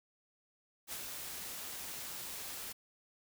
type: noise with ADSR envelope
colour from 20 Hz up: white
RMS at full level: -41 dBFS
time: 0.87-2.73 s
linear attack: 56 ms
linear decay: 46 ms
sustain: -3 dB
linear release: 13 ms
effects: none